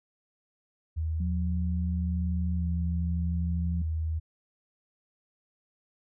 sine tone, 79.8 Hz, D#2, 44 cents sharp, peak -27 dBFS, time 0.96-4.2 s, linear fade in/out 20 ms
sine tone with pitch glide, 178.8 to 172.41 Hz, F3 to F3, +41 to -22 cents, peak -31 dBFS, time 1.2-3.82 s, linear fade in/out 5 ms, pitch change -63 cents, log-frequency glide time 2.54-2.65 s
effects none

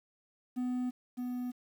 triangle tone pair in turn, 249.8 / 247.8 Hz, B3 / B3, +20 / +6 cents, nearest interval unison, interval 14 cents, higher first, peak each -29 / -32 dBFS, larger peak first, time 0.56-0.91 / 1.17-1.52 s, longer neither, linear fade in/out 20 ms, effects 10-bit

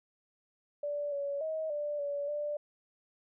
sine tone with pitch steps, 582 / 565 / 633 / 589 / 572 / 590 Hz, D5 / C#5 / D#5 / D5 / D5 / D5, -16 / +33 / +30 / +5 / -46 / +8 cents, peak -32 dBFS, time 0.83-2.57 s, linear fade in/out 5 ms, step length 290 ms, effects none

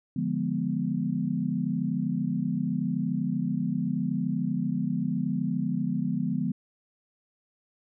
sine chord, D diminished seventh, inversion none, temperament equal, 146.83 / 174.61 / 207.7 / 246.9 Hz, D3 / F3 / Ab3 / Cb4, 0 / 0 / 0 / 0 cents, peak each -33 / -30 / -31 / -30 dBFS, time 0.16-6.52 s, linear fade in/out 5 ms, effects none

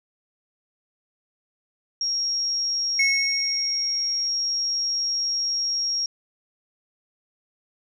sine tone, 5588 Hz, F8, in tune, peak -22 dBFS, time 2.01-6.06 s, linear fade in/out 2 ms
triangle tone with exponential decay, 2189 Hz, C#7, 22 cents flat, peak -15 dBFS, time 2.99-4.28 s, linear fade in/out 5 ms, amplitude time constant 280 ms
effects none

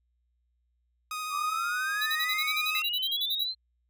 sawtooth tone with vibrato, 1247 Hz, D#6, 3 cents sharp, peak -29 dBFS, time 1.11-2.82 s, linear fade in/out 2 ms, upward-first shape triangle, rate 13 Hz, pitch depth 17 cents each way
sine exponential sweep, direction up, 1130 to 4175 Hz, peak -29 dBFS, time 1.3-3.55 s, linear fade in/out 50 ms
square tone bursts, 3917 Hz, B7, 15 cents flat, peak -29 dBFS, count 16, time 2.01-3.445 s, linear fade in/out 10 ms, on 55 ms, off 37 ms
sine tone with exponential decay, 2093 Hz, C7, in tune, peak -32 dBFS, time 2.75-2.91 s, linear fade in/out 1 ms, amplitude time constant 33 ms
effects added 60 Hz sine -70 dBFS peak until 3.89 s

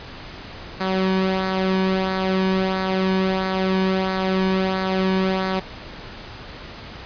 sawtooth tone with flanger, 188.9 Hz, F#3, 36 cents sharp, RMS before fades -21 dBFS, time 0.8-5.6 s, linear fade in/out 10 ms, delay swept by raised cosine 0.33 to 1.53 ms, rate 1.5 Hz, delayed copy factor -0.5, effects pink hiss -37 dBFS RMS until 7.05 s + resampled to 11025 Hz

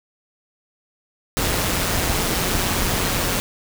pink noise with amplitude modulation, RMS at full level -19 dBFS, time 1.37-3.4 s, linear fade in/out 0 ms, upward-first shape sine, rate 182 Hz, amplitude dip 50%, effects none

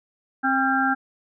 harmonic tone with a mistuned harmonic, 265.4 Hz, C4, 25 cents sharp, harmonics 1 / 3 / 5 / 6, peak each -24 / -24 / -24 / -24 dBFS, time 0.43-0.95 s, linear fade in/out 20 ms, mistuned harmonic 5, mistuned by +58 cents, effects none

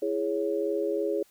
sine chord, C# minor, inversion first, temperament just, 332.6 / 415.8 / 554.4 Hz, E4 / G#4 / C#5, +16 / +2 / 0 cents, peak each -31 / -28 / -31 dBFS, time 0.02-1.23 s, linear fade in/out 5 ms, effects white hiss -62 dBFS RMS until 1.3 s

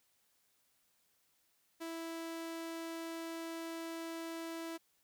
sawtooth tone, 329.6 Hz, E4, in tune, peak -37 dBFS, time 1.8-4.78 s, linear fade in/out 20 ms, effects white hiss -75 dBFS RMS until 5.03 s

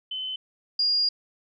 sine tone pair in turn, 3045 / 4834 Hz, F#7 / D8, +49 / +49 cents, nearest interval minor sixth, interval 800 cents, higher second, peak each -29 / -20 dBFS, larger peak second, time 0.11-0.36 / 0.79-1.09 s, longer second, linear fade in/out 5 ms, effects none

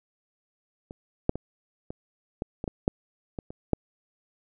clicks, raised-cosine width 2 ms, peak -26 / -7 / -19 / -22 / -16 / -18 / -17 / -8 / -20 / -26 / -8 dBFS, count 11, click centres 0.909 / 1.294 / 1.356 / 1.905 / 2.421 / 2.641 / 2.678 / 2.879 / 3.388 / 3.505 / 3.733 s, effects none

